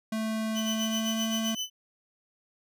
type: tone with pitch glide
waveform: square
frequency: 220 to 222.7 Hz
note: A3 to A3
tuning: 0 to +21 cents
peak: -29 dBFS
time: 0.12-1.55 s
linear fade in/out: 5 ms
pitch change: +21 cents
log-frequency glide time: 0.68-1.2 s
type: tone with tremolo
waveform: 30% pulse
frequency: 3015 Hz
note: F#7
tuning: 32 cents sharp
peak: -26 dBFS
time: 0.54-1.7 s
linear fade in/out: 50 ms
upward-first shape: sine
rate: 7.7 Hz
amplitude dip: 70%
effects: resampled to 32000 Hz